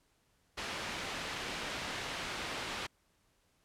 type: low-pass noise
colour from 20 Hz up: white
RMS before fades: -40 dBFS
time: 0.57-2.87 s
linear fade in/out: 10 ms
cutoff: 3200 Hz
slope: 12 dB/octave
effects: pink hiss -73 dBFS RMS until 3.64 s + low-pass 12000 Hz 12 dB/octave